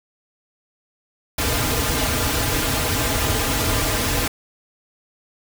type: noise with comb filter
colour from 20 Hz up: pink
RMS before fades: -21 dBFS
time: 1.38-4.28 s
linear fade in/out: 5 ms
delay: 5.4 ms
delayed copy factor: -1
effects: none